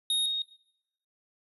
square / sine tone pair in turn, 3729 / 3729 Hz, A#7 / A#7, 0 / 0 cents, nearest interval unison, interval 0 cents, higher neither, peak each -25 / -27 dBFS, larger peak first, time 0.1-0.26 / 0.26-0.42 s, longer neither, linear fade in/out 2 ms, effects noise-tail reverb RT60 0.8 s tail -21 dB re dry + resampled to 32000 Hz

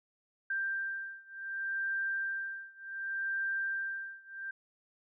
sine beating tone pair, 1578 / 1578.67 Hz, G6 / G6, +11 / +12 cents, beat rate 0.67 Hz, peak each -36 / -37 dBFS, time 0.5-4.51 s, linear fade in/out 5 ms, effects none

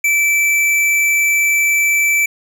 sine tone with hard clipping, 2322 Hz, D7, 20 cents flat, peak -13 dBFS, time 0.04-2.26 s, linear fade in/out 5 ms, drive 13 dB, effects none

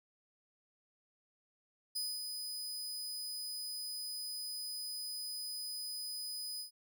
sawtooth tone with ADSR envelope, 4990 Hz, D#8, 4 cents sharp, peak -32 dBFS, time 1.95-6.71 s, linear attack 13 ms, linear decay 230 ms, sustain -5 dB, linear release 110 ms, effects none

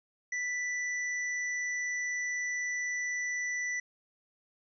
square tone, 1976 Hz, B6, in tune, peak -32 dBFS, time 0.32-3.8 s, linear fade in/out 5 ms, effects resampled to 16000 Hz

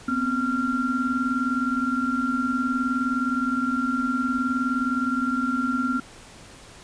sine tone cluster, 245 / 264.4 / 1379 Hz, B3 / C4 / F6, -14 / +18 / -22 cents, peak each -26 dBFS, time 0.08-6 s, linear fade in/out 5 ms, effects pink hiss -46 dBFS RMS until 6.83 s + resampled to 22050 Hz

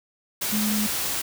sine tone in noise, 211.2 Hz, G#3, 29 cents sharp, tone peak -23 dBFS, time 0.52-0.87 s, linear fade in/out 10 ms, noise white, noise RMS -27 dBFS, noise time 0.41-1.22 s, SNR +1 dB, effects none

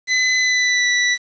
sawtooth tone with pitch glide, 2017 to 1965.2 Hz, B6 to B6, +36 to -9 cents, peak -11 dBFS, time 0.07-1.18 s, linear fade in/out 50 ms, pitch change -45 cents, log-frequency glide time 0.38-0.87 s, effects resampled to 16000 Hz + 7-bit

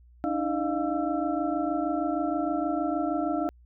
sine tone cluster, 291 / 317.4 / 612 / 696 / 1335 Hz, D4 / D#4 / D#5 / F5 / E6, -16 / +35 / -29 / -6 / +22 cents, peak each -30 / -30 / -35 / -30 / -37 dBFS, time 0.24-3.49 s, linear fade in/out 0 ms, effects added 60 Hz sine -52 dBFS peak until 3.65 s

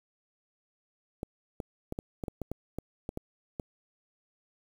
clicks, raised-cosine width 2 ms, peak -21 dBFS, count 12, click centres 1.231 / 1.602 / 1.924 / 1.989 / 2.238 / 2.282 / 2.417 / 2.516 / 2.786 / 3.091 / 3.174 / 3.598 s, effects 8-bit

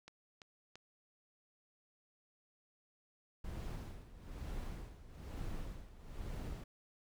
click train, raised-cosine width 0.2 ms, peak -35 dBFS, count 3, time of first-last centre 0.08-0.756 s, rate 2.96 Hz
brown noise with tremolo, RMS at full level -42 dBFS, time 3.44-6.64 s, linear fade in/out 5 ms, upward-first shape sine, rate 1.1 Hz, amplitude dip 80%
effects none

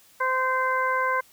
harmonic tone, 517 Hz, C5, 21 cents flat, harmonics 1 / 2 / 3 / 4, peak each -29 / -24 / -27 / -32 dBFS, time 0.2-1.21 s, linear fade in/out 10 ms, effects white hiss -56 dBFS RMS until 1.32 s

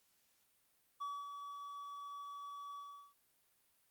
triangle tone with ADSR envelope, 1141 Hz, C#6, 50 cents sharp, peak -37 dBFS, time 1-3.14 s, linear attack 18 ms, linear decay 250 ms, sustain -6 dB, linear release 370 ms, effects white hiss -75 dBFS RMS until 3.9 s + Opus 48 kbps

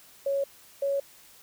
sine tone pair in turn, 554.4 / 556.5 Hz, C#5 / C#5, 0 / +7 cents, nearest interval unison, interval 7 cents, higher second, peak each -24 dBFS, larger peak neither, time 0.26-0.44 / 0.82-1 s, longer neither, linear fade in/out 5 ms, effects white hiss -54 dBFS RMS until 1.42 s

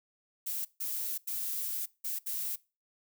violet noise bursts at uneven times, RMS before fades -35 dBFS, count 5, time 0.46-0.65 / 0.8-1.18 / 1.27-1.86 / 2.04-2.19 / 2.26-2.56 s, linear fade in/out 10 ms, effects noise-tail reverb RT60 0.3 s tail -22 dB re dry

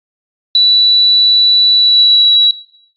sine tone with pitch glide, 3951 to 3903 Hz, B7 to B7, 0 to -21 cents, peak -5 dBFS, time 0.55-2.51 s, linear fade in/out 2 ms, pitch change -21 cents, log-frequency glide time 1.74-2.35 s, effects noise-tail reverb RT60 0.7 s tail -19 dB re dry + AAC 64 kbps

